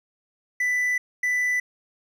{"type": "tone pair in turn", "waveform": "triangle", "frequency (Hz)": [1987, 1987], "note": ["B6", "B6"], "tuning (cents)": [10, 10], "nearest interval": "unison", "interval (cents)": 0, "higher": "neither", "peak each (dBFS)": -19, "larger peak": "neither", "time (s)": [[0.6, 0.98], [1.23, 1.6]], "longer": "first", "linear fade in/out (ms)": 5, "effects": []}